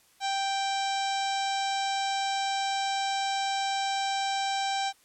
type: harmonic tone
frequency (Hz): 784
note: G5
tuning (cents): 0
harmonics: 1 / 2 / 3 / 4 / 5 / 6 / 7 / 8 / 9 / 10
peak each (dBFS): -28 / -38 / -39 / -39 / -37 / -47 / -40 / -46 / -47 / -45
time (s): 0.2-4.93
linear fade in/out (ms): 50
effects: white hiss -62 dBFS RMS until 5.04 s + low-pass 12000 Hz 12 dB/octave